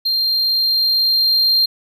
triangle tone with level ramp, 4186 Hz, C8, in tune, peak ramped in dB -14 to -10 dBFS, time 0.05-1.66 s, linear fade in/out 10 ms, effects none

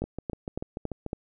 two click trains, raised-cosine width 2 ms, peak -20 / -17 dBFS, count 8 / 5, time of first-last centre 0.04-1.063 / 0.02-1.131 s, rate 6.84 / 3.6 Hz, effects none

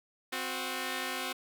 5% pulse tone pair together, 260 / 364.3 Hz, C4 / F#4, -11 / -27 cents, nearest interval tritone, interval 584 cents, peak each -25 dBFS, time 0.32-1.33 s, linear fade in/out 10 ms, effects none

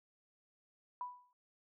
sine tone with exponential decay, 987.8 Hz, B5, in tune, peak -36 dBFS, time 1.01-1.33 s, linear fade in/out 1 ms, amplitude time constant 68 ms, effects none

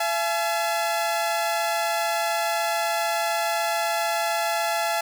sawtooth tone pair together, 677 / 853 Hz, E5 / G#5, +46 / +46 cents, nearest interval major third, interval 400 cents, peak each -21 / -22 dBFS, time 0-5.01 s, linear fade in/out 5 ms, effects none

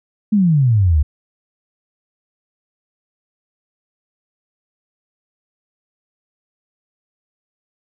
sine exponential sweep, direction down, 220 to 69.6 Hz, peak -10 dBFS, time 0.32-1.03 s, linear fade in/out 10 ms, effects none

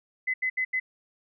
sine tone bursts at uneven times, 2028 Hz, B6, 45 cents sharp, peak -24 dBFS, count 4, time 0.27-0.34 / 0.42-0.5 / 0.57-0.65 / 0.73-0.8 s, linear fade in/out 10 ms, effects none

